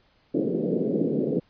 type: band-pass noise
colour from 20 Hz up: white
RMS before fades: -25 dBFS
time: 0.34-1.4 s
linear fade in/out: 10 ms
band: 150 to 490 Hz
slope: 48 dB/octave
effects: pink hiss -63 dBFS RMS until 1.49 s + resampled to 11025 Hz